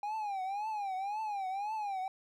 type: tone with vibrato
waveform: triangle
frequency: 810 Hz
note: G#5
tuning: 43 cents flat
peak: -32 dBFS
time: 0.03-2.08 s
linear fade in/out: 2 ms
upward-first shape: triangle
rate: 1.9 Hz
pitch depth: 160 cents each way
effects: none